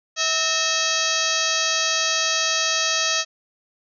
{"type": "harmonic tone with a mistuned harmonic", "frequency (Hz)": 648, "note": "E5", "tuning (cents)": -30, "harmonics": [1, 2, 3, 4, 5, 6, 7, 8, 9, 10], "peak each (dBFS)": [-31, -29, -28, -28, -28, -28, -28, -29, -28, -28], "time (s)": [0.16, 3.25], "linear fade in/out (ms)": 50, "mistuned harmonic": 3, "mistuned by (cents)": -99, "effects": []}